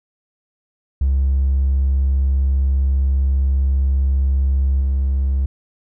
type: tone with level steps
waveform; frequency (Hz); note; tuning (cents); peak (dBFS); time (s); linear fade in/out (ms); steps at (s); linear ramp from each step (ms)
triangle; 67.5; C#2; -45; -10 / -12; 1.01-5.46; 5; 4.81; 2
effects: tanh soft clip ceiling -10 dBFS